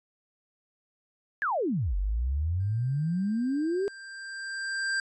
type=exponential two-way sweep; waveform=sine; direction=down then up; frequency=1760 to 44.96 to 412 Hz; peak=-25 dBFS; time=1.42-3.88 s; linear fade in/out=0 ms; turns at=1.96 s
type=tone with exponential growth; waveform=square; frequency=1582 Hz; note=G6; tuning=15 cents sharp; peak=-26 dBFS; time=2.6-5 s; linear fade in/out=2 ms; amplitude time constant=520 ms
effects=resampled to 22050 Hz